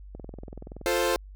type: click train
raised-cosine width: 2 ms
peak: -27 dBFS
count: 15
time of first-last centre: 0.15-0.814 s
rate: 21.1 Hz
type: chord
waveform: sawtooth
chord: F major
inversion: none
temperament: equal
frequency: 349.2 / 440 / 523.3 Hz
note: F4 / A4 / C5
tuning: 0 / 0 / 0 cents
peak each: -24 / -25 / -22 dBFS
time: 0.86-1.16 s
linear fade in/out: 0 ms
effects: added 49 Hz sine -42 dBFS peak until 1.35 s